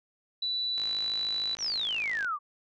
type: tone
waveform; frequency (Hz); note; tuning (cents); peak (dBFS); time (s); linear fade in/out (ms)
sine; 3961; B7; +4; -28; 0.42-1.55; 5
type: click train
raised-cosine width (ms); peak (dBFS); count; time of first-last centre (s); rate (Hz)
0.2; -25; 79; 0.78-2.246; 53.2
type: exponential sweep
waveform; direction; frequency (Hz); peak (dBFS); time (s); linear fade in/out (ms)
sine; down; 6100 to 1121; -28; 1.58-2.39; 50
effects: none